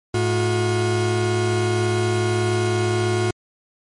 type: tone pair together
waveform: 40% pulse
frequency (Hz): 107.3 / 360.2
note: A2 / F#4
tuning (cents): -43 / -46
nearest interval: octave + major sixth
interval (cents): 2097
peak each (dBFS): -20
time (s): 0.14-3.31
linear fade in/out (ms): 5
effects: MP3 48 kbps